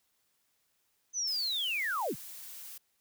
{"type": "linear sweep", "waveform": "sine", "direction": "down", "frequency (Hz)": [6190, 59], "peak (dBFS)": -30, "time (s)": [1.13, 2.16], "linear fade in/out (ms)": 50}
{"type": "noise", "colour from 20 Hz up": "blue", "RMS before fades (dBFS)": -46, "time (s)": [1.27, 2.78], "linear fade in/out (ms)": 5}
{"effects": ["white hiss -75 dBFS RMS until 3 s"]}